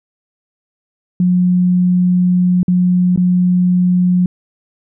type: tone with dropouts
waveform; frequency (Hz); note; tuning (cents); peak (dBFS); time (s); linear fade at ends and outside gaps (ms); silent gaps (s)
sine; 180; F#3; -47; -9; 1.2-4.26; 2; 2.631-2.681 / 3.161-3.175
effects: none